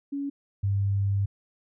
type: tone pair in turn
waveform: sine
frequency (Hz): 281 / 99.35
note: C#4 / G2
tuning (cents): +24 / +24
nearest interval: octave + tritone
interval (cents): 1800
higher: first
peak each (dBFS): -28 / -22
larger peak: second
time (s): 0.12-0.3 / 0.63-1.26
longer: second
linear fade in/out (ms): 10
effects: none